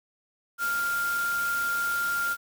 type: tone in noise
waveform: sine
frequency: 1396.9 Hz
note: F6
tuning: in tune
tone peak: -25 dBFS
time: 0.58-2.37 s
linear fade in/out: 50 ms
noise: white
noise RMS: -37 dBFS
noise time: 0.58-2.37 s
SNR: +9 dB
effects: none